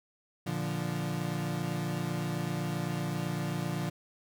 35% pulse chord, Bb major, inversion none, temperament equal, 116.54 / 146.83 / 174.61 Hz, Bb2 / D3 / F3, 0 / 0 / 0 cents, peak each -37 / -33 / -33 dBFS, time 0.46-3.9 s, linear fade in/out 10 ms, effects none

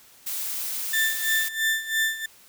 blue noise, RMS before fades -30 dBFS, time 0.26-1.49 s, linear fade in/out 10 ms
35% pulse tone with tremolo, 1777 Hz, A6, 17 cents sharp, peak -18 dBFS, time 0.93-2.26 s, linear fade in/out 5 ms, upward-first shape sine, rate 3 Hz, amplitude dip 80%
effects white hiss -53 dBFS RMS until 2.48 s

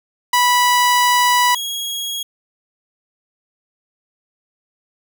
sawtooth tone pair in turn, 983 / 3306 Hz, B5 / G#7, -8 / -9 cents, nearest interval octave + major sixth, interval 2099 cents, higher second, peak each -8 / -19 dBFS, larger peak first, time 0.33-1.55 / 1.55-2.23 s, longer first, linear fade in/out 5 ms, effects none

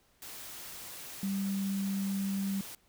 sine tone in noise, 196 Hz, G3, in tune, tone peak -30 dBFS, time 1.23-2.61 s, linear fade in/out 2 ms, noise white, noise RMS -45 dBFS, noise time 0.22-2.75 s, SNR +12 dB, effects pink hiss -68 dBFS RMS until 2.88 s

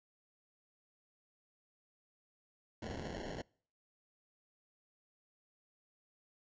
white noise with sample-and-hold, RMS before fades -43 dBFS, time 2.82-3.42 s, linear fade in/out 5 ms, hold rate 1225 Hz, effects noise-tail reverb RT60 0.5 s tail -26 dB re dry + resampled to 16000 Hz

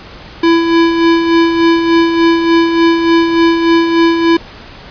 square tone with tremolo, 333.4 Hz, E4, 20 cents sharp, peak -6 dBFS, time 0.43-4.37 s, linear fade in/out 5 ms, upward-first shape sine, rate 3.4 Hz, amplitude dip 50%, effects pink hiss -33 dBFS RMS until 4.9 s + resampled to 11025 Hz

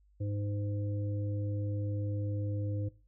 harmonic tone, 102.5 Hz, G#2, 22 cents flat, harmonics 1 / 3 / 5, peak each -32 / -42 / -45 dBFS, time 0.2-2.89 s, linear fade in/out 10 ms, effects noise-tail reverb RT60 0.3 s tail -17 dB re dry + added 50 Hz sine -62 dBFS peak until 3.07 s

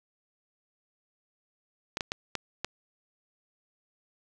clicks, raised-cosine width 0.2 ms, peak -13 dBFS, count 5, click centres 1.971 / 2.008 / 2.119 / 2.353 / 2.646 s, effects none

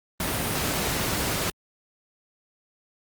pink noise, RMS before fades -26 dBFS, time 0.2-1.5 s, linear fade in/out 2 ms, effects high-pass 60 Hz 12 dB/octave + Opus 32 kbps

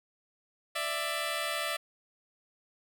10% pulse tone pair together, 590 / 662.3 Hz, D5 / E5, +8 / +8 cents, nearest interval major second, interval 200 cents, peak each -26 / -25 dBFS, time 0.75-1.77 s, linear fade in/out 10 ms, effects none

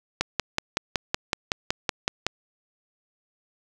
click train, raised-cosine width 0.2 ms, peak -5 dBFS, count 12, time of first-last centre 0.21-2.266 s, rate 5.35 Hz, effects none

